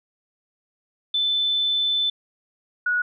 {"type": "tone pair in turn", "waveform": "sine", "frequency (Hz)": [3520, 1460.4], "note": ["A7", "F#6"], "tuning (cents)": [0, -23], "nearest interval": "octave + minor third", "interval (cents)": 1523, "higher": "first", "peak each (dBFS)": [-19, -19], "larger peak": "neither", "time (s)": [[1.14, 2.1], [2.86, 3.02]], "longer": "first", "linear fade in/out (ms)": 5, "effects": []}